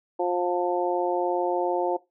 harmonic tone, 177.3 Hz, F3, 26 cents sharp, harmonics 2 / 3 / 4 / 5, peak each -26 / -28 / -29 / -30 dBFS, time 0.19-1.97 s, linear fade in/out 10 ms, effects noise-tail reverb RT60 0.2 s tail -18 dB re dry

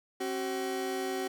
30% pulse tone pair together, 268 / 379 Hz, C4 / F#4, +42 / +42 cents, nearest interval tritone, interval 600 cents, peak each -35 / -30 dBFS, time 0.2-1.28 s, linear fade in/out 10 ms, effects none

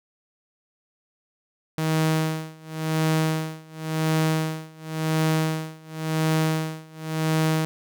sawtooth tone with tremolo, 158.3 Hz, D#3, 30 cents sharp, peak -15 dBFS, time 1.78-7.65 s, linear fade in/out 0 ms, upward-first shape sine, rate 0.93 Hz, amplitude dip 95%, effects none

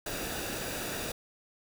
pink noise with comb filter, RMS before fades -36 dBFS, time 0.06-1.12 s, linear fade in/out 5 ms, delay 0.94 ms, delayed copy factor -0.5, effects none

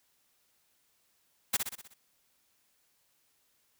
white noise with echo, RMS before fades -27 dBFS, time 1.53-1.57 s, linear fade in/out 10 ms, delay 62 ms, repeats 6, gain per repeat -5 dB, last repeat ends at 1.942 s, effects white hiss -72 dBFS RMS until 3.79 s

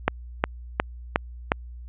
click train, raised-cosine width 0.5 ms, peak -3 dBFS, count 5, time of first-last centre 0.08-1.519 s, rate 2.78 Hz, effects added 60 Hz sine -37 dBFS peak until 1.88 s + resampled to 8000 Hz

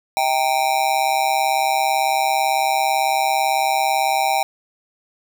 square tone with amplitude modulation, 784 Hz, G5, in tune, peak -13 dBFS, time 0.17-4.43 s, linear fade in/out 0 ms, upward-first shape sine, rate 138 Hz, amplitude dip 90%, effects none

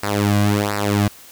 sawtooth tone with flanger, 102.7 Hz, G#2, 19 cents flat, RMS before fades -18 dBFS, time 0.03-1.08 s, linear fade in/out 5 ms, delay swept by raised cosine 0.3 to 2.3 ms, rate 1.4 Hz, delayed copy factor -0.8, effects white hiss -43 dBFS RMS until 1.31 s

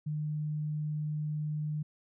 sine tone, 151.5 Hz, D#3, 46 cents flat, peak -31 dBFS, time 0.06-1.83 s, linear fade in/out 10 ms, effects none

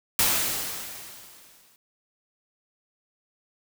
white noise with exponential decay, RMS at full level -20 dBFS, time 0.19-1.76 s, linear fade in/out 1 ms, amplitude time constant 340 ms, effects none

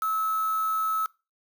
sine tone with quantisation, 1300 Hz, E6, 24 cents flat, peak -24 dBFS, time 0.02-1.06 s, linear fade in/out 2 ms, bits 6, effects noise-tail reverb RT60 0.3 s tail -23 dB re dry

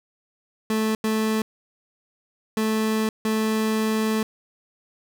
30% pulse tone bursts at uneven times, 218.6 Hz, A3, 11 cents flat, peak -18 dBFS, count 4, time 0.7-0.95 / 1.04-1.42 / 2.57-3.09 / 3.25-4.23 s, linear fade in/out 2 ms, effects none

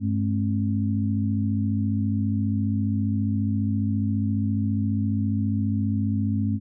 sine tone cluster, 99.7 / 214.1 / 268.8 Hz, G2 / A3 / C4, +30 / -47 / +47 cents, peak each -24 / -25 / -29 dBFS, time 0-6.6 s, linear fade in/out 50 ms, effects none

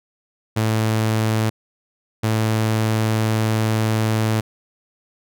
sawtooth tone bursts at uneven times, 110 Hz, A2, in tune, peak -13 dBFS, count 2, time 0.56-1.5 / 2.23-4.41 s, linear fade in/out 10 ms, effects none

